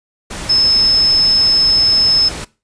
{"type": "tone in noise", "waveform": "sine", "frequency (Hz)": 5210, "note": "E8", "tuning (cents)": -21, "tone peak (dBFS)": -9, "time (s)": [0.49, 2.29], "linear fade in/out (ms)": 10, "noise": "pink", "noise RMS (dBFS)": -26, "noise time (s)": [0.3, 2.45], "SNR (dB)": 14, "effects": ["noise-tail reverb RT60 0.3 s tail -20 dB re dry", "resampled to 22050 Hz"]}